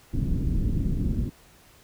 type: low-pass noise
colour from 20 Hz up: pink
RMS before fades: -25 dBFS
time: 0.13-1.3 s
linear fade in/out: 10 ms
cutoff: 270 Hz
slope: 24 dB/octave
effects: pink hiss -55 dBFS RMS until 1.83 s